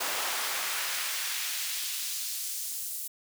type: noise with high-pass filter sweep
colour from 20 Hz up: pink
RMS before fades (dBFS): -33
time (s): 0-3.08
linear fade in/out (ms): 10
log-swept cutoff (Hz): 660 to 9200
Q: 0.76
effects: none